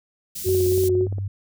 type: band-stop noise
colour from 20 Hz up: white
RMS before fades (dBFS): -32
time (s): 0.35-0.89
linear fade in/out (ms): 10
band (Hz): 190 to 4600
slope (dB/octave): 12
type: tone with vibrato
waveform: sine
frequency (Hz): 370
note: F#4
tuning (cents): 0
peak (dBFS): -17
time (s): 0.44-1.08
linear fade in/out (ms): 50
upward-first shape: triangle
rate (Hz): 3.4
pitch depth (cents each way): 26
type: tone with pitch glide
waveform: sine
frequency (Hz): 91.7 to 98.28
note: F#2 to G2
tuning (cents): -15 to +5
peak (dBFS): -24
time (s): 0.46-1.28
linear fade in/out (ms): 5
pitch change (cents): +120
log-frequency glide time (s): 0.85-1.02
type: click train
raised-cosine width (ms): 2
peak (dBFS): -22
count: 13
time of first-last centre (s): 0.49-1.184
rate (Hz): 17.3
effects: none